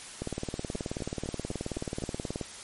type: two click trains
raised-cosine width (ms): 2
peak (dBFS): -19 / -23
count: 42 / 6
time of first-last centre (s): 0.22-2.413 / 0.75-2.022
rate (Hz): 18.7 / 3.93
effects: white hiss -44 dBFS RMS until 2.63 s + MP3 48 kbps